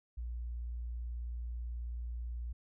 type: tone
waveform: sine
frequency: 59.2 Hz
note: A#1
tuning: 27 cents sharp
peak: -37 dBFS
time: 0.17-2.53 s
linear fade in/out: 10 ms
effects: none